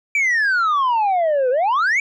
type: exponential two-way sweep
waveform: sine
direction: down then up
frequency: 2349 to 488.5 to 2349 Hz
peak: -12 dBFS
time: 0.15-2 s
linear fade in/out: 2 ms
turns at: 1.5 s
effects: tanh soft clip ceiling -14 dBFS

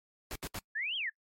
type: noise bursts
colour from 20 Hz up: pink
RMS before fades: -39 dBFS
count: 3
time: 0.31-0.589 s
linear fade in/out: 0 ms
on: 45 ms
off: 72 ms
type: exponential two-way sweep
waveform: sine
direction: up then down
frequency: 1659 to 3322 to 1659 Hz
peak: -32 dBFS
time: 0.75-1.1 s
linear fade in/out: 10 ms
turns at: 0.96 s
effects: noise-tail reverb RT60 0.1 s tail -25 dB re dry + MP3 64 kbps

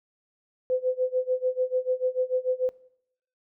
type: tone with tremolo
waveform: sine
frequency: 509 Hz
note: C5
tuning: 48 cents flat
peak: -20 dBFS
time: 0.7-2.69 s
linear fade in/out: 0 ms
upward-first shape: sine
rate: 6.8 Hz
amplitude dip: 95%
effects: noise-tail reverb RT60 0.7 s tail -20 dB re dry

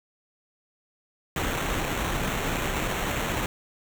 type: noise with sample-and-hold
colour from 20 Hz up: pink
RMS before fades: -28 dBFS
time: 1.36-3.46 s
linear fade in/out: 2 ms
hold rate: 4900 Hz
effects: none

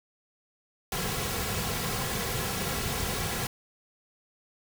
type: noise with comb filter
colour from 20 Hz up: pink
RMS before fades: -31 dBFS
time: 0.92-3.47 s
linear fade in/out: 2 ms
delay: 3.3 ms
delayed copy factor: -0.6
effects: none

